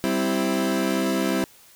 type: chord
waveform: 30% pulse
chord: C major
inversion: second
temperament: equal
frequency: 196 / 261.6 / 329.6 Hz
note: G3 / C4 / E4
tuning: 0 / 0 / 0 cents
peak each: -23 / -23 / -23 dBFS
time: 0.04-1.44 s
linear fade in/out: 0 ms
effects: white hiss -52 dBFS RMS until 1.75 s